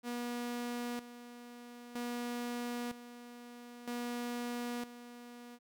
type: tone with tremolo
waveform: sawtooth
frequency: 241.1 Hz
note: B3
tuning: 41 cents flat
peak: -33 dBFS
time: 0.03-5.59 s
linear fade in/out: 50 ms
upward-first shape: square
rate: 0.52 Hz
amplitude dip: 75%
effects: none